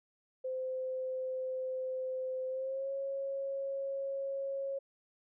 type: tone with pitch glide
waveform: sine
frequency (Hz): 517 to 547.1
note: C5 to C#5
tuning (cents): -21 to -23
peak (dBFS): -34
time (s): 0.44-4.79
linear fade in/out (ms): 10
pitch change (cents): +98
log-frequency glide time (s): 2.48-2.91
effects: none